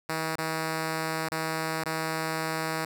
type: tone with dropouts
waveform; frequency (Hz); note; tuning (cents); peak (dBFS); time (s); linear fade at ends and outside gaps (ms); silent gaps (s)
5% pulse; 160; D#3; +49; -17; 0.09-2.85; 5; 0.357-0.383 / 1.287-1.317 / 1.838-1.858
effects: none